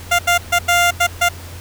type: tone bursts at uneven times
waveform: 15% pulse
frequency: 698.5 Hz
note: F5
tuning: in tune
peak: -5 dBFS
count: 6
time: 0.11-0.19 / 0.27-0.38 / 0.52-0.59 / 0.68-0.91 / 1-1.07 / 1.21-1.29 s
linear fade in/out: 10 ms
effects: added 87 Hz sine -32 dBFS peak until 1.6 s + pink hiss -37 dBFS RMS until 1.6 s